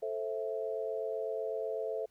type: chord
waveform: sine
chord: A minor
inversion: none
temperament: just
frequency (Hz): 440 / 528 / 660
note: A4 / C5 / E5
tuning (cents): 0 / +16 / +2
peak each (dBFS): -36 / -39 / -38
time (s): 0.02-2.06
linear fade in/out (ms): 10
effects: pink hiss -72 dBFS RMS until 2.1 s